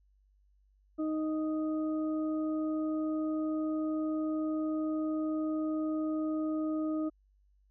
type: harmonic tone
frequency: 311.1 Hz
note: D#4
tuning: in tune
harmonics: 1 / 2 / 4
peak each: -30 / -40 / -46 dBFS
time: 0.98-7.1 s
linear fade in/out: 20 ms
effects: added 49 Hz sine -64 dBFS peak until 7.7 s